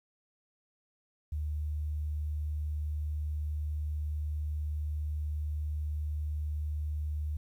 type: tone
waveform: sine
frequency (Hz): 75.4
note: D2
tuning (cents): +46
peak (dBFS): -31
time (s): 1.32-7.37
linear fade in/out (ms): 5
effects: 11-bit